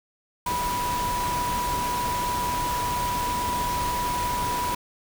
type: tone in noise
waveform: sine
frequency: 980 Hz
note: B5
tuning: 14 cents flat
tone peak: -25 dBFS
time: 0.46-4.75 s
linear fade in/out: 5 ms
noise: pink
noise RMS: -31 dBFS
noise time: 0.46-4.75 s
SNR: +3 dB
effects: none